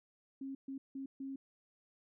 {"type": "tone bursts at uneven times", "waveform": "sine", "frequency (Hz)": 270.4, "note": "C#4", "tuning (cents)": -43, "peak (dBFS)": -40, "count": 4, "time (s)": [[0.41, 0.55], [0.68, 0.78], [0.95, 1.06], [1.2, 1.36]], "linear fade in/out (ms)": 5, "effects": []}